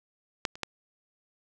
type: clicks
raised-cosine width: 0.2 ms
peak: -9 / -26 / -13 dBFS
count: 3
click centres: 0.452 / 0.555 / 0.633 s
effects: none